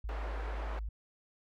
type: tone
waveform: sine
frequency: 53 Hz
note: G#1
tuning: 36 cents sharp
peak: -35 dBFS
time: 0.04-0.89 s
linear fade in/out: 5 ms
type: band-pass noise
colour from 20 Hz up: pink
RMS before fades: -45 dBFS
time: 0.09-0.79 s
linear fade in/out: 0 ms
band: 430 to 1500 Hz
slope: 12 dB/octave
effects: none